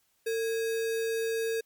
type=tone with sample-and-hold; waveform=sine; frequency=452.1 Hz; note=A4; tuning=47 cents sharp; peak=-27 dBFS; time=0.26-1.61 s; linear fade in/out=10 ms; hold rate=2100 Hz; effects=white hiss -71 dBFS RMS until 1.65 s + MP3 96 kbps